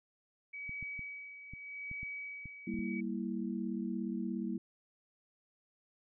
sine tone with tremolo, 2274 Hz, C#7, 44 cents sharp, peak -39 dBFS, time 0.53-3.01 s, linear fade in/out 10 ms, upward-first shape sine, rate 0.83 Hz, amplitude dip 65%
clicks, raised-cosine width 5 ms, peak -35 dBFS, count 9, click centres 0.694 / 0.827 / 0.993 / 1.536 / 1.914 / 2.031 / 2.457 / 2.74 / 2.79 s
sine chord, E diminished, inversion first, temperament equal, 196 / 233.1 / 329.6 Hz, G3 / Bb3 / E4, 0 / 0 / 0 cents, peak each -38 / -38 / -41 dBFS, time 2.67-4.58 s, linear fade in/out 5 ms
effects none

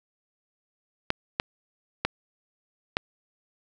clicks, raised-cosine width 0.3 ms, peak -7 dBFS, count 4, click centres 1.104 / 1.399 / 2.05 / 2.969 s, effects none

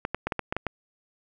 clicks, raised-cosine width 0.5 ms, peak -12 dBFS, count 8, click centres 0.051 / 0.146 / 0.27 / 0.322 / 0.393 / 0.525 / 0.566 / 0.667 s, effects none

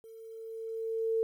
sine tone with level ramp, 450 Hz, A4, 39 cents sharp, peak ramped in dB -48 to -25 dBFS, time 0.04-1.23 s, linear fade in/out 0 ms, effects 11-bit

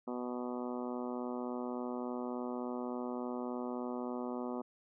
harmonic tone, 123.47 Hz, B2, in tune, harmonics 2 / 3 / 4 / 5 / 6 / 7 / 8 / 9 / 10, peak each -39 / -43 / -45 / -47 / -49 / -50 / -51 / -52 / -53 dBFS, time 0.07-4.62 s, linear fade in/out 10 ms, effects none

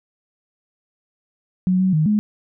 sine tone with pitch steps, 184.2 / 187.7 / 155.1 / 210.5 Hz, F#3 / F#3 / D#3 / G#3, -7 / +25 / -5 / +24 cents, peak -14 dBFS, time 1.67-2.19 s, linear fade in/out 0 ms, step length 130 ms, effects none

